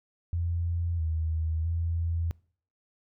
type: tone with pitch steps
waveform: sine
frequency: 85.3 / 80 / 83.7 Hz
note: F2 / D#2 / E2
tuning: -40 / +49 / +27 cents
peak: -26 dBFS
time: 0.33-2.31 s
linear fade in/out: 0 ms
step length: 660 ms
effects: noise-tail reverb RT60 0.5 s tail -24 dB re dry